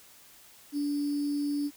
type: tone with sample-and-hold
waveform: sine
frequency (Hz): 289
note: D4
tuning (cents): -28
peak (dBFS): -27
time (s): 0.72-1.71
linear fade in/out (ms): 50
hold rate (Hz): 4900
effects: white hiss -55 dBFS RMS until 1.76 s